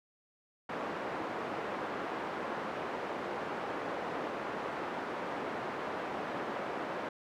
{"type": "band-pass noise", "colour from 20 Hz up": "pink", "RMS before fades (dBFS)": -38, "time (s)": [0.69, 7.09], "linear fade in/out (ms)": 5, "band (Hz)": [340, 1400], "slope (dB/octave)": 12, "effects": []}